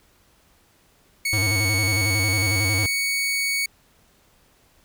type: tone with pitch glide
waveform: sawtooth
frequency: 2217 to 2231 Hz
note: C#7 to C#7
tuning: 0 to +11 cents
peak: -18 dBFS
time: 1.25-3.66 s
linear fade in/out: 5 ms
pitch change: +11 cents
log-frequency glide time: 1.44-3.07 s
type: tone with vibrato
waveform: square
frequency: 100.6 Hz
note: G2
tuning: 45 cents sharp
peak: -23 dBFS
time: 1.33-2.86 s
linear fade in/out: 0 ms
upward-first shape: square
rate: 11 Hz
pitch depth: 110 cents each way
effects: pink hiss -59 dBFS RMS until 4.84 s